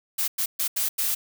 blue noise bursts at uneven times, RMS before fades -25 dBFS, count 5, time 0.18-0.28 / 0.38-0.46 / 0.59-0.68 / 0.76-0.89 / 0.98-1.15 s, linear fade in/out 10 ms, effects none

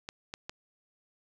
clicks, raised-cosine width 0.2 ms, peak -21 dBFS, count 3, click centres 0.089 / 0.339 / 0.495 s, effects none

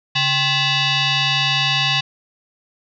sine tone with frequency modulation, 139.9 Hz, C#3, 16 cents sharp, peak -15 dBFS, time 0.15-2.01 s, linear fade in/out 10 ms, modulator 925 Hz, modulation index 4.5, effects none

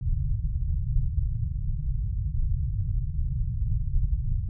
pink low-pass noise, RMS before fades -26 dBFS, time 0.01-4.49 s, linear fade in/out 2 ms, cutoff 140 Hz, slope 48 dB/octave, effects none

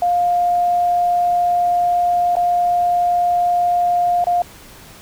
sine tone with dropouts, 705 Hz, F5, 16 cents sharp, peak -13 dBFS, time 0.02-4.42 s, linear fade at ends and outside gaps 2 ms, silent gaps 2.355-2.367 / 4.242-4.269 s, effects pink hiss -41 dBFS RMS until 5.01 s

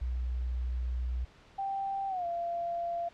sine tone, 61.74 Hz, B1, in tune, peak -30 dBFS, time 0.01-1.25 s, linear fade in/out 10 ms
sine tone with pitch glide, 784 to 686.5 Hz, G5 to F5, 0 to -30 cents, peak -31 dBFS, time 1.58-3.09 s, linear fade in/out 10 ms, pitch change -230 cents, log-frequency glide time 2.08-2.26 s
effects pink hiss -58 dBFS RMS until 3.13 s + low-pass 4000 Hz 12 dB/octave

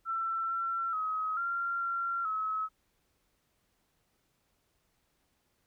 sine tone with pitch steps, 1341 / 1353 / 1271 / 1381 / 1373 / 1287 Hz, E6 / E6 / D#6 / F6 / F6 / E6, +29 / +45 / +36 / -20 / -30 / -42 cents, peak -30 dBFS, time 0.05-2.69 s, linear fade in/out 50 ms, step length 440 ms, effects pink hiss -75 dBFS RMS until 5.66 s

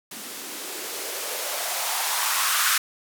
violet noise with band-pass filter sweep, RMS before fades -27 dBFS, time 0.11-2.78 s, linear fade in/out 5 ms, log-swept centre 220 to 1400 Hz, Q 2.8, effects none

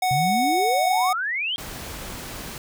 square tone, 740 Hz, F#5, in tune, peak -20 dBFS, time 0.02-1.13 s, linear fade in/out 5 ms
sine exponential sweep, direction up, 127.1 to 3293 Hz, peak -23 dBFS, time 0.11-1.56 s, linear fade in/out 0 ms
pink noise, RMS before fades -35 dBFS, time 1.58-2.58 s, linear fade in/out 2 ms
effects none

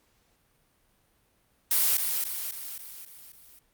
blue noise with echo, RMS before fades -23 dBFS, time 1.71-1.97 s, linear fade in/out 2 ms, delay 270 ms, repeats 6, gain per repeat -5 dB, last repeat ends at 3.59 s, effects pink hiss -68 dBFS RMS until 3.73 s + Opus 48 kbps

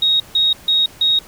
triangle tone bursts, 3761 Hz, A#7, 15 cents sharp, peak -8 dBFS, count 4, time 0.02-1.19 s, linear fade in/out 5 ms, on 180 ms, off 150 ms, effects tanh soft clip ceiling -10 dBFS + pink hiss -42 dBFS RMS until 1.27 s

